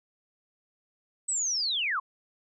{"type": "linear sweep", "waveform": "sine", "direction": "down", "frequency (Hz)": [8180, 987.8], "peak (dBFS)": -26, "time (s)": [1.28, 2], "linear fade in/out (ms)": 10, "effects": []}